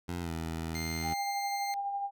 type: tone with pitch glide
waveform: 15% pulse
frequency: 87.31 to 81.46 Hz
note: F2 to E2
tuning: 0 to -20 cents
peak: -28 dBFS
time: 0.08-1.14 s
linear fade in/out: 10 ms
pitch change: -120 cents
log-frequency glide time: 0.2-0.32 s
type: tone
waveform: 20% pulse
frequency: 2100 Hz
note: C7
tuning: 6 cents sharp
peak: -32 dBFS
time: 0.75-1.74 s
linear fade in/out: 0 ms
type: tone with tremolo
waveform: sine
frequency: 800 Hz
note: G5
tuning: 35 cents sharp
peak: -30 dBFS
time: 1.02-2.11 s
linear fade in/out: 50 ms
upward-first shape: sine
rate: 12 Hz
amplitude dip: 35%
effects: none